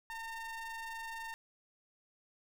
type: ring-modulated tone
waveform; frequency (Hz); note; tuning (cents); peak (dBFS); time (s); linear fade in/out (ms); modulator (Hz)
square; 457.3; A#4; -33; -39; 0.1-1.34; 0; 1360
effects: none